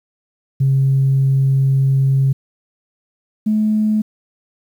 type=tone pair in turn; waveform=sine; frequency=135.2 / 214.6 Hz; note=C#3 / A3; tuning=-43 / -43 cents; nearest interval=minor sixth; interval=800 cents; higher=second; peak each=-10 / -12 dBFS; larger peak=first; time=0.6-2.33 / 3.46-4.02 s; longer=first; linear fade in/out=10 ms; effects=tanh soft clip ceiling -7 dBFS + 8-bit